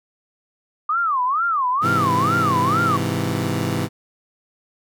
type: tone with vibrato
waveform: sine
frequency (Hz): 1174.7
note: D6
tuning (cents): 0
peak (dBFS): -17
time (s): 0.89-2.97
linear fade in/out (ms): 5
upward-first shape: sine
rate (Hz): 2.2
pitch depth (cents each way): 300
type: chord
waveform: 20% pulse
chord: Ab augmented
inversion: none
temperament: equal with one note detuned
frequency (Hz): 103.83 / 130.44 / 164.81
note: Ab2 / C3 / E3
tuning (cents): 0 / -5 / 0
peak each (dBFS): -20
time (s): 1.81-3.89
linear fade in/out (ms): 50
effects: none